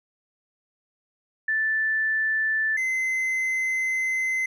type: tone pair in turn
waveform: sine / triangle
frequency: 1760 / 2056 Hz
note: A6 / C7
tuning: 0 / -31 cents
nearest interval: minor third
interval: 269 cents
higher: second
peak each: -21 dBFS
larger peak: neither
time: 1.48-2.77 / 2.77-4.46 s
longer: second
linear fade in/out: 5 ms
effects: none